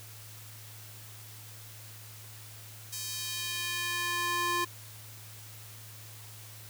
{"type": "tone with high-pass filter sweep", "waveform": "square", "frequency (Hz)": 349.2, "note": "F4", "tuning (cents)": 0, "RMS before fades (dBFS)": -33, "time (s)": [2.92, 4.65], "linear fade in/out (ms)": 10, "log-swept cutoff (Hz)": [5700, 760], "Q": 1.1, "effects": ["added 108 Hz sine -49 dBFS peak until 6.69 s", "white hiss -50 dBFS RMS until 6.69 s"]}